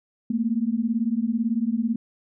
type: beating tone pair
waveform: sine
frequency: 220 / 238 Hz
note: A3 / A#3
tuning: 0 / +36 cents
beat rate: 18 Hz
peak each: -24 / -24 dBFS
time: 0.3-1.96 s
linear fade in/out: 5 ms
effects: none